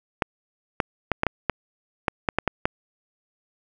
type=clicks; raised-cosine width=0.5 ms; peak=-5 dBFS; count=11; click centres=0.222 / 0.802 / 1.117 / 1.234 / 1.267 / 1.497 / 2.082 / 2.288 / 2.386 / 2.477 / 2.655 s; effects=none